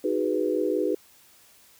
sine chord, G# minor seventh, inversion second, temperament equal, 311.1 / 370 / 415.3 / 493.9 Hz, D#4 / F#4 / G#4 / B4, 0 / 0 / 0 / 0 cents, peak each -28 dBFS, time 0.04-0.95 s, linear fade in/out 5 ms, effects white hiss -56 dBFS RMS until 1.79 s

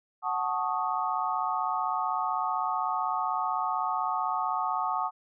sine chord, D# half-diminished seventh, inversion first, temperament equal, 740 / 880 / 1108.7 / 1244.5 Hz, F#5 / A5 / C#6 / D#6, 0 / 0 / 0 / 0 cents, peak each -32 dBFS, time 0.22-5.11 s, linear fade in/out 50 ms, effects none

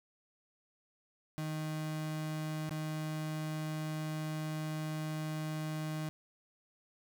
35% pulse tone with dropouts, 155.4 Hz, D#3, 2 cents flat, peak -34 dBFS, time 1.38-6.09 s, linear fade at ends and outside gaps 0 ms, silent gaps 2.693-2.709 s, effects none

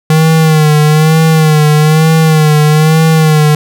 square tone with vibrato, 155.6 Hz, D#3, in tune, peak -5 dBFS, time 0.1-3.55 s, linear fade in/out 2 ms, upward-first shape sine, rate 1.1 Hz, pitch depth 55 cents each way, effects none

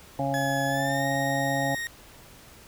harmonic tone, 137.7 Hz, C#3, 11 cents flat, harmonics 1 / 2 / 4 / 5 / 6, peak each -31 / -31 / -31 / -31 / -31 dBFS, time 0.19-1.75 s, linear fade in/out 2 ms
40% pulse tone with pitch glide, 1700 to 1864.6 Hz, G#6 to A#6, +40 to 0 cents, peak -29 dBFS, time 0.34-1.87 s, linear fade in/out 0 ms, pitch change +160 cents, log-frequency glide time 0.67-1.06 s
effects pink hiss -50 dBFS RMS until 2.67 s

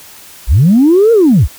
sine linear two-way sweep, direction up then down, 40.42 to 474 to 40.42 Hz, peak -3 dBFS, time 0.47-1.48 s, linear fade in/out 50 ms, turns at 1.12 s, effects tanh soft clip ceiling 0 dBFS + white hiss -36 dBFS RMS until 1.58 s

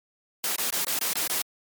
white noise bursts, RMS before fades -27 dBFS, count 7, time 0.44-1.418 s, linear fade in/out 0 ms, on 120 ms, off 23 ms, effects high-pass 200 Hz 12 dB/octave + MP3 96 kbps

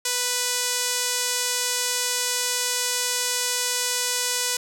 sawtooth tone with band-pass filter, 493.9 Hz, B4, in tune, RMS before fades -25 dBFS, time 0.05-4.57 s, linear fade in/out 5 ms, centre 7400 Hz, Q 1.1, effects none

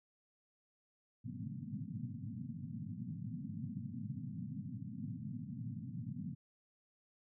pink band-pass noise, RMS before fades -44 dBFS, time 1.24-6.35 s, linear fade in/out 20 ms, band 100 to 260 Hz, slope 96 dB/octave, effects none

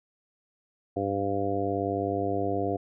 harmonic tone, 99 Hz, G2, 18 cents sharp, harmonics 1 / 2 / 3 / 4 / 5 / 6 / 7, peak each -35 / -39 / -32 / -32 / -33 / -39 / -31 dBFS, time 0.96-2.77 s, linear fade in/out 10 ms, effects none

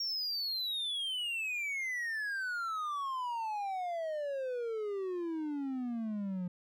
triangle exponential sweep, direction down, 5588 to 176 Hz, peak -32 dBFS, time 0-6.48 s, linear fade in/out 5 ms, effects none

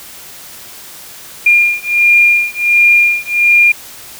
sine beating tone pair, 2408 / 2409.4 Hz, D7 / D7, +43 / +44 cents, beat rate 1.4 Hz, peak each -10 dBFS, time 1.46-3.72 s, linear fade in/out 5 ms, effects white hiss -33 dBFS RMS until 4.19 s

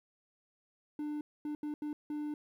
triangle tone bursts at uneven times, 298.1 Hz, D4, 26 cents sharp, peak -33 dBFS, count 5, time 0.99-1.21 / 1.45-1.55 / 1.63-1.74 / 1.82-1.93 / 2.1-2.34 s, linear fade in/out 2 ms, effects 12-bit

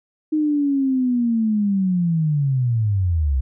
sine linear sweep, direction down, 311.1 to 62.5 Hz, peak -16 dBFS, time 0.32-3.41 s, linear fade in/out 10 ms, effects none

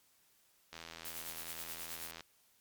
click train, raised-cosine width 0.2 ms, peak -29 dBFS, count 123, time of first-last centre 0.73-2.207 s, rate 82.6 Hz
blue noise with tremolo, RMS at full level -43 dBFS, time 1.05-2.11 s, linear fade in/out 0 ms, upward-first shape sine, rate 9.4 Hz, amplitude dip 55%
effects white hiss -70 dBFS RMS until 2.6 s + MP3 96 kbps

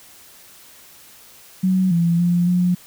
sine tone with pitch steps, 186.7 / 169.7 / 174.7 / 178.8 Hz, F#3 / F3 / F3 / F3, +16 / -49 / +1 / +41 cents, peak -14 dBFS, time 1.63-2.75 s, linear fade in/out 10 ms, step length 280 ms, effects white hiss -46 dBFS RMS until 2.86 s

